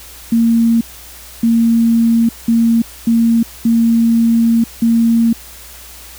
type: tone bursts at uneven times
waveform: sine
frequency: 230 Hz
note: A#3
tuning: 23 cents flat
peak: -8 dBFS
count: 6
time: 0.32-0.81 / 1.43-2.29 / 2.48-2.82 / 3.07-3.43 / 3.65-4.64 / 4.82-5.33 s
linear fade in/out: 5 ms
effects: added 60 Hz sine -40 dBFS peak until 6.18 s + white hiss -36 dBFS RMS until 6.18 s